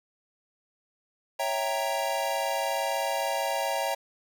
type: chord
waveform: square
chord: C# diminished seventh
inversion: none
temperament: equal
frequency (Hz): 554.4 / 659.3 / 784 / 932.3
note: C#5 / E5 / G5 / Bb5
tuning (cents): 0 / 0 / 0 / 0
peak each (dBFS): -33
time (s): 1.39-3.95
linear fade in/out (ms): 10
effects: none